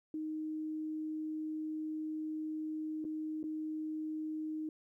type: tone with dropouts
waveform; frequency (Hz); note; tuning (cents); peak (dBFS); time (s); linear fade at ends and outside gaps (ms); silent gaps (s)
sine; 311.1; D#4; 0; -36; 0.14-4.69; 2; 3.043-3.05 / 3.43-3.439
effects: 13-bit